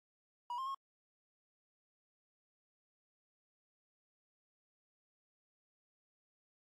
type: tone with pitch steps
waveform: triangle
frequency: 966 / 1058 / 1085 Hz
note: B5 / C6 / C#6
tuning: -39 / +19 / -37 cents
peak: -36 dBFS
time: 0.5-0.746 s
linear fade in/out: 2 ms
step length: 82 ms
effects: AAC 64 kbps